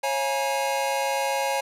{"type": "tone cluster", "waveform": "square", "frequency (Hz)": [546, 686, 834, 955, 2151], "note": ["C#5", "F5", "G#5", "A#5", "C7"], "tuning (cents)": [-26, -31, 7, 42, 47], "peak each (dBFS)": [-28, -36, -28, -32, -37], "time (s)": [0.03, 1.61], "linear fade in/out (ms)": 10, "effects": ["resampled to 32000 Hz"]}